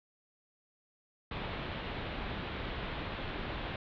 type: low-pass noise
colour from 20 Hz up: pink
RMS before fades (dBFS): -39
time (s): 1.31-3.76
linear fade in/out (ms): 2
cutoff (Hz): 3800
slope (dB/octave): 48
effects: none